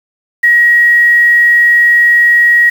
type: tone with quantisation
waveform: sine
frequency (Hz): 1900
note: A#6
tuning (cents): +33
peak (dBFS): -4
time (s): 0.43-2.7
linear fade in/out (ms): 10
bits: 5
effects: none